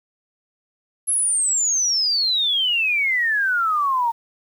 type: exponential sweep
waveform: sine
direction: down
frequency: 11175 to 905 Hz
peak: -17 dBFS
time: 1.07-4.12 s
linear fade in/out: 20 ms
effects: 8-bit